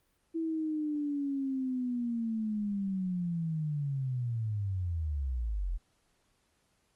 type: linear sweep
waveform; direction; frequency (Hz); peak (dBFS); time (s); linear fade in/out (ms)
sine; down; 329.6 to 39.34; -30; 0.34-5.78; 20
effects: pink hiss -73 dBFS RMS until 6.95 s + Opus 32 kbps